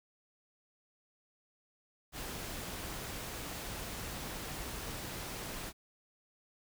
pink noise, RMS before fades -42 dBFS, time 2.12-5.73 s, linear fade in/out 50 ms, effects none

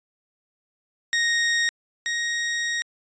sawtooth tone pair in turn, 1866 / 1876.2 Hz, A#6 / A#6, +1 / +11 cents, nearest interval unison, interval 10 cents, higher second, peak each -16 / -20 dBFS, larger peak first, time 1.13-1.69 / 2.06-2.82 s, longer second, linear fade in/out 0 ms, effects resampled to 16000 Hz

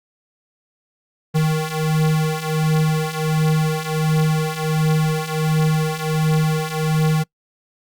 square beating tone pair, 155.6 / 157 Hz, D#3 / D#3, 0 / +16 cents, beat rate 1.4 Hz, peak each -22 / -19 dBFS, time 1.34-7.24 s, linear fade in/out 20 ms, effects noise-tail reverb RT60 0.1 s tail -25 dB re dry + Opus 48 kbps

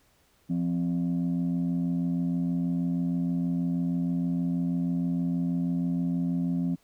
sine tone pair together, 173.2 / 259.5 Hz, F3 / C4, -14 / -14 cents, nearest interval perfect fifth, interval 700 cents, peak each -25 / -27 dBFS, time 0.49-6.76 s, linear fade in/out 20 ms, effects tanh soft clip ceiling -21 dBFS + pink hiss -65 dBFS RMS until 6.83 s

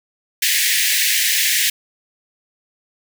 pink high-pass noise, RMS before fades -17 dBFS, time 0.42-1.7 s, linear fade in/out 5 ms, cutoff 1700 Hz, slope 96 dB/octave, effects none

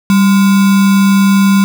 sine tone with sample-and-hold, 196 Hz, G3, in tune, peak -5 dBFS, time 0.1-1.64 s, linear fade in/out 0 ms, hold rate 1225 Hz, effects none

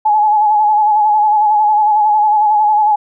sine tone with vibrato, 847 Hz, G#5, 34 cents sharp, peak -8 dBFS, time 0.05-2.96 s, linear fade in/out 10 ms, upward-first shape sine, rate 11 Hz, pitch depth 42 cents each way, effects none

